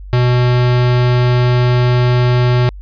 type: tone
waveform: square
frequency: 123.47 Hz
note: B2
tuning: in tune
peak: -10 dBFS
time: 0.13-2.69 s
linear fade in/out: 0 ms
effects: added 48 Hz sine -28 dBFS peak until 2.81 s + resampled to 11025 Hz